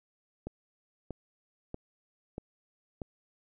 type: click train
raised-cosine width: 2 ms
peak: -24 dBFS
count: 5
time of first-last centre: 0.47-3.018 s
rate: 1.57 Hz
effects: none